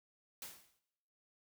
white noise with exponential decay, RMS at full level -44 dBFS, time 0.42-0.79 s, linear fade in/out 2 ms, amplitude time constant 80 ms, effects noise-tail reverb RT60 0.9 s tail -20 dB re dry

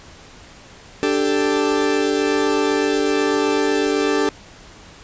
40% pulse chord, D suspended fourth, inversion none, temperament equal, 293.7 / 392 / 440 Hz, D4 / G4 / A4, 0 / 0 / 0 cents, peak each -20 dBFS, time 1.03-4.29 s, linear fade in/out 0 ms, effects pink hiss -43 dBFS RMS until 5.03 s + resampled to 16000 Hz

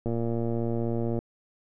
click train, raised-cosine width 2 ms, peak -17 dBFS, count 132, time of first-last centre 0.06-1.189 s, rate 116 Hz, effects none

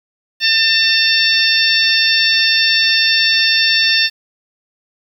harmonic tone, 898 Hz, A5, 35 cents sharp, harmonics 2 / 3 / 4 / 5 / 6, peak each -17 / -17 / -17 / -17 / -17 dBFS, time 0.4-4.1 s, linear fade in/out 50 ms, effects 7-bit

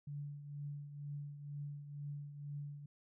sine tone with tremolo, 144.6 Hz, D3, 27 cents flat, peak -40 dBFS, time 0.07-2.86 s, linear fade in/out 5 ms, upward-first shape triangle, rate 2.1 Hz, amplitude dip 65%, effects none

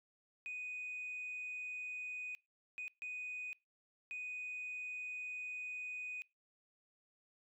sine tone bursts at uneven times, 2489 Hz, D#7, in tune, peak -40 dBFS, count 4, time 0.46-2.35 / 2.78-2.88 / 3.02-3.53 / 4.11-6.22 s, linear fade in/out 0 ms, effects noise-tail reverb RT60 0.3 s tail -26 dB re dry + tanh soft clip ceiling -38 dBFS

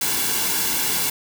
white noise with comb filter, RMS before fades -22 dBFS, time 0.01-1.1 s, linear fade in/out 5 ms, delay 1.6 ms, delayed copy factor -0.6, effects none

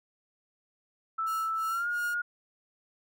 sine tone with pitch glide, 1318.5 to 1429.6 Hz, E6 to F6, 0 to +40 cents, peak -28 dBFS, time 1.18-2.22 s, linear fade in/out 10 ms, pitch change +140 cents, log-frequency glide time 1.68-1.88 s
5% pulse tone with tremolo, 1420 Hz, F6, 28 cents sharp, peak -30 dBFS, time 1.26-2.15 s, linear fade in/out 20 ms, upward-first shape sine, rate 2.8 Hz, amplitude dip 95%
effects none

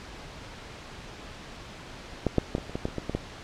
clicks, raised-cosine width 2 ms, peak -10 / -7 / -12 / -19 / -27 / -16 / -14 / -28 / -17 / -16 / -13 dBFS, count 11, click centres 2.267 / 2.383 / 2.551 / 2.582 / 2.696 / 2.755 / 2.854 / 2.885 / 2.983 / 3.096 / 3.15 s, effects pink hiss -43 dBFS RMS until 3.43 s + low-pass 5000 Hz 12 dB/octave

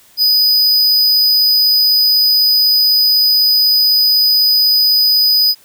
square tone, 4978 Hz, D#8, in tune, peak -9 dBFS, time 0.17-5.55 s, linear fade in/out 50 ms, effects white hiss -47 dBFS RMS until 5.64 s

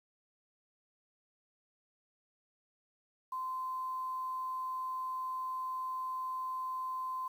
sine tone with quantisation, 1033 Hz, C6, 22 cents flat, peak -35 dBFS, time 3.32-7.28 s, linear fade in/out 5 ms, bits 10, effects none

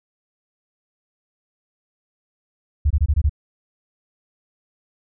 sine tone bursts, 73.42 Hz, D2, in tune, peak -13 dBFS, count 6, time 2.85-3.295 s, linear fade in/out 10 ms, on 55 ms, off 23 ms, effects none

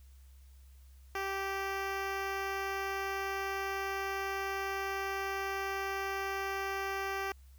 10% pulse tone with notch filter, 390 Hz, G4, 9 cents flat, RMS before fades -36 dBFS, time 1.15-7.32 s, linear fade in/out 2 ms, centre 8800 Hz, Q 0.57, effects added 66 Hz sine -53 dBFS peak until 7.58 s + white hiss -69 dBFS RMS until 7.58 s

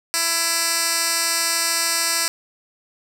10% pulse tone with band-pass filter, 333.1 Hz, E4, 18 cents sharp, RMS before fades -21 dBFS, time 0.14-2.28 s, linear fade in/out 0 ms, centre 7600 Hz, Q 1.1, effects none

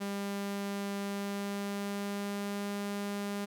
sawtooth tone with pitch glide, 200.1 to 202.4 Hz, G3 to G#3, +36 to -44 cents, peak -30 dBFS, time 0-3.46 s, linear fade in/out 20 ms, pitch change +20 cents, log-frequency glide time 1.01-2.7 s, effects none

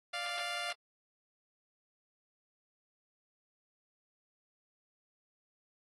10% pulse tone pair together, 587.4 / 698.5 Hz, D5 / F5, 0 / 0 cents, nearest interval minor third, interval 300 cents, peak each -35 / -28 dBFS, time 0.13-0.73 s, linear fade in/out 10 ms, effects low-pass 8000 Hz 12 dB/octave + AAC 32 kbps

